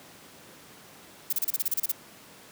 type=noise bursts; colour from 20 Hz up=violet; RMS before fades=-26 dBFS; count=11; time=1.3-1.918 s; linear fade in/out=5 ms; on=28 ms; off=31 ms; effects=pink hiss -50 dBFS RMS until 2.51 s + high-pass 150 Hz 12 dB/octave